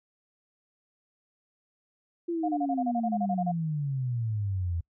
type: exponential sweep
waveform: sine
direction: down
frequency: 347.6 to 82.41 Hz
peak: -27 dBFS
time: 2.28-4.81 s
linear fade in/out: 10 ms
type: tone bursts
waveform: sine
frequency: 711 Hz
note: F5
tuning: 31 cents sharp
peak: -27 dBFS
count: 13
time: 2.43-3.518 s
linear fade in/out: 10 ms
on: 56 ms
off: 30 ms
effects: noise-tail reverb RT60 0.1 s tail -26 dB re dry